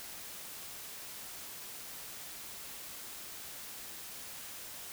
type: silence
effects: white hiss -46 dBFS RMS until 4.92 s